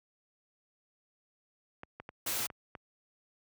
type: clicks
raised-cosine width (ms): 0.5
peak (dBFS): -28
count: 7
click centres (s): 1.834 / 2 / 2.091 / 2.264 / 2.404 / 2.502 / 2.752
type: noise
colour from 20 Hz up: white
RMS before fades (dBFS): -34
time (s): 2.26-2.47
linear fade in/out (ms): 10
effects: high-pass 60 Hz 12 dB/octave